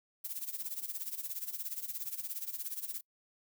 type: noise with tremolo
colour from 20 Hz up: violet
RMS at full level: -37 dBFS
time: 0.24-3.01 s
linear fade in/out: 10 ms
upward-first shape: sine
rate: 17 Hz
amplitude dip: 80%
effects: noise-tail reverb RT60 0.1 s tail -25 dB re dry